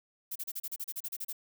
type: noise bursts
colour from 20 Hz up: violet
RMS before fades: -37 dBFS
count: 13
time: 0.31-1.329 s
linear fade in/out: 10 ms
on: 47 ms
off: 34 ms
effects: none